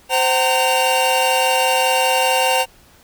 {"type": "tone cluster", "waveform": "45% pulse", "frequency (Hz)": [520, 759, 913, 2784], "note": ["C5", "F#5", "A#5", "F7"], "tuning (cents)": [-11, 44, -36, -6], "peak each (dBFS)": -20, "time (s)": [0.09, 2.66], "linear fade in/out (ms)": 50, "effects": ["pink hiss -50 dBFS RMS until 3.03 s"]}